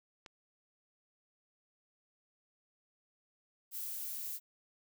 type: click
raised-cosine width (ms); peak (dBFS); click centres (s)
0.2; -32; 0.262
type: noise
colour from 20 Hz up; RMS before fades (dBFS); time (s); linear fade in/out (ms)
violet; -41; 3.71-4.4; 50
effects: none